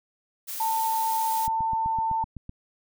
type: noise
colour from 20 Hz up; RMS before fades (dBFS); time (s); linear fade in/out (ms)
blue; -34; 0.47-1.48; 20
type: tone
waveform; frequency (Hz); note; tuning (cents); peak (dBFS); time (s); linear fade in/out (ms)
sine; 895; A5; +29; -23; 0.6-2.24; 5
type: click train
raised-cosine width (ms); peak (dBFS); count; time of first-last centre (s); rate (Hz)
5; -25; 9; 1.48-2.494; 7.89
effects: none